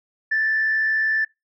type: tone with frequency modulation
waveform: sine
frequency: 1760 Hz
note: A6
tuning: in tune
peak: -17 dBFS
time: 0.31-1.25 s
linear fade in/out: 10 ms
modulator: 72.7 Hz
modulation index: 0.35
effects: noise-tail reverb RT60 0.2 s tail -25 dB re dry + tanh soft clip ceiling -13 dBFS